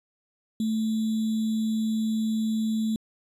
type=tone with sample-and-hold; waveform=sine; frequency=220 Hz; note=A3; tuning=in tune; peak=-23 dBFS; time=0.6-2.96 s; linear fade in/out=2 ms; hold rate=3675 Hz; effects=resampled to 32000 Hz